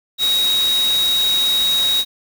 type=tone in noise; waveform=sine; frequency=3799 Hz; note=A#7; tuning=32 cents sharp; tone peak=-14 dBFS; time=0.18-2.05 s; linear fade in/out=50 ms; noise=white; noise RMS=-26 dBFS; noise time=0.18-2.05 s; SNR=+9 dB; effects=none